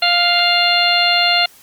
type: harmonic tone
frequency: 700 Hz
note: F5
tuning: 4 cents sharp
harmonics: 1 / 2 / 3 / 4 / 5 / 6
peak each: -18 / -21 / -20 / -17 / -21 / -17 dBFS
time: 0.02-1.46 s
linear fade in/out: 5 ms
effects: white hiss -46 dBFS RMS until 1.62 s + Opus 24 kbps